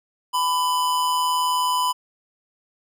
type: tone with amplitude modulation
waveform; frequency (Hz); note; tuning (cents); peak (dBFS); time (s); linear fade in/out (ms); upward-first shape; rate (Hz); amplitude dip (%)
square; 1000; B5; +21; -18; 0.33-1.93; 20; sine; 159; 40
effects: none

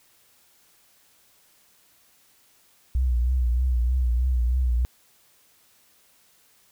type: tone with vibrato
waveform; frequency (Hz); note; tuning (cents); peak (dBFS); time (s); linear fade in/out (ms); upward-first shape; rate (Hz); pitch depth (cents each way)
sine; 61.74; B1; 0; -19; 2.95-4.85; 0; triangle; 3.2; 90
effects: white hiss -60 dBFS RMS until 6.71 s

